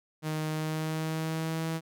sawtooth tone with pitch glide, 155.56 to 162.26 Hz, D#3 to E3, 0 to -27 cents, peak -26 dBFS, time 0.22-1.81 s, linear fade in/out 50 ms, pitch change +73 cents, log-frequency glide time 0.51-1.69 s, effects none

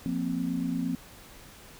sine chord, F suspended fourth, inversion none, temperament equal, 174.61 / 233.1 / 261.6 Hz, F3 / Bb3 / C4, 0 / 0 / 0 cents, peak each -32 / -33 / -30 dBFS, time 0.06-0.95 s, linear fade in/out 0 ms, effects pink hiss -50 dBFS RMS until 1.79 s

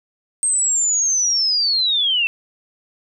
sine linear sweep, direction down, 8430 to 2631 Hz, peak -15 dBFS, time 0.43-2.27 s, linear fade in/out 0 ms, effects none

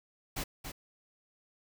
pink noise with echo, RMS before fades -36 dBFS, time 0.36-0.44 s, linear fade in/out 10 ms, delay 280 ms, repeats 1, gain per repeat -6 dB, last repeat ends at 0.72 s, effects none

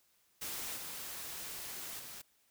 white noise with level steps, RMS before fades -41 / -44 / -48 dBFS, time 0.41-2.22 s, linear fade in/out 10 ms, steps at 0.76 / 1.99 s, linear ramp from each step 5 ms, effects white hiss -72 dBFS RMS until 2.5 s

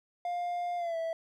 triangle tone with pitch glide, 704 to 656.9 Hz, F5 to E5, +14 to -6 cents, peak -29 dBFS, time 0.25-1.13 s, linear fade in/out 2 ms, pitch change -120 cents, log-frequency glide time 0.77-0.97 s, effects none

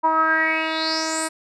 10% pulse tone with low-pass filter sweep, 319.1 Hz, D#4, 44 cents sharp, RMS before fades -21 dBFS, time 0.03-1.29 s, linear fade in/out 20 ms, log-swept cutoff 940 to 9600 Hz, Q 7.2, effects none

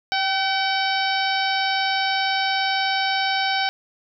harmonic tone with a mistuned harmonic, 763 Hz, G5, 47 cents flat, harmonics 1 / 2 / 3 / 4 / 5 / 6 / 7, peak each -23 / -26 / -28 / -29 / -30 / -31 / -31 dBFS, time 0.12-3.69 s, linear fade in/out 0 ms, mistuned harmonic 1, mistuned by +29 cents, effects none

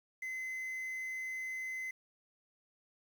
triangle tone with quantisation, 2047 Hz, C7, 38 cents flat, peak -36 dBFS, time 0.22-1.91 s, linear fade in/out 5 ms, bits 10, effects none

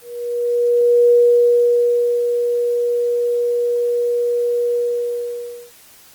sine tone with ADSR envelope, 480 Hz, B4, 49 cents flat, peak -8 dBFS, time 0.01-5.72 s, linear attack 1100 ms, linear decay 1100 ms, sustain -7 dB, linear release 960 ms, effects white hiss -46 dBFS RMS until 6.14 s + Opus 24 kbps

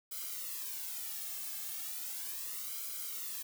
blue noise with flanger, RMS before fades -41 dBFS, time 0.11-3.43 s, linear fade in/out 10 ms, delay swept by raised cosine 1.1 to 2.1 ms, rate 0.36 Hz, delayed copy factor -0.85, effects none

